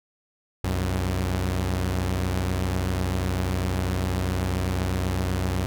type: tone pair together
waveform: sawtooth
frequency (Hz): 64.26 / 92.5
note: C2 / F#2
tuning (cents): -31 / 0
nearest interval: tritone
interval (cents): 631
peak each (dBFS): -24 / -21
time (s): 0.64-5.66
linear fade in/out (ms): 0
effects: none